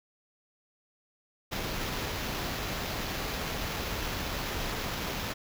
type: noise with sample-and-hold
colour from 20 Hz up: pink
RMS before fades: -34 dBFS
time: 1.51-5.34 s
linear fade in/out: 20 ms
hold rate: 8820 Hz
effects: none